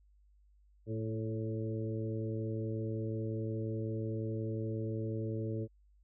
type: harmonic tone with a mistuned harmonic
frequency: 111 Hz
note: A2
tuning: 16 cents sharp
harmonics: 1 / 2 / 3 / 4 / 5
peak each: -36 / -43 / -41 / -42 / -47 dBFS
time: 0.86-5.68 s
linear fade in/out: 50 ms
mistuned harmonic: 4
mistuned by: -21 cents
effects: added 50 Hz sine -62 dBFS peak until 6.03 s